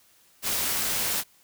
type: noise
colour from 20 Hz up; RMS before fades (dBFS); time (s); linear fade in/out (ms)
white; -27; 0.42-1.24; 50
effects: white hiss -60 dBFS RMS until 1.43 s